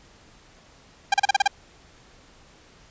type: tone bursts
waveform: sawtooth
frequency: 799 Hz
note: G5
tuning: 33 cents sharp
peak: -11 dBFS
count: 7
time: 1.12-1.477 s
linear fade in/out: 5 ms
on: 21 ms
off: 35 ms
effects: pink hiss -53 dBFS RMS until 2.9 s + resampled to 16000 Hz